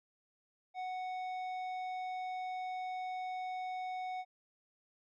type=tone with tanh clipping; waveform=sine; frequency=740 Hz; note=F#5; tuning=in tune; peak=-39 dBFS; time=0.74-4.25 s; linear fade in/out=50 ms; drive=10 dB; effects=none